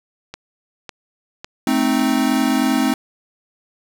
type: click train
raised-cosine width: 0.2 ms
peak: -14 dBFS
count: 4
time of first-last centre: 0.34-1.997 s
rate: 1.81 Hz
type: chord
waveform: square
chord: A diminished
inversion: none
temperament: equal with one note detuned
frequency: 218.5 / 261.6 / 311.1 Hz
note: A3 / C4 / Eb4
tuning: -12 / 0 / 0 cents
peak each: -22 / -18 / -22 dBFS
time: 1.67-2.94 s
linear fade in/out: 2 ms
effects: none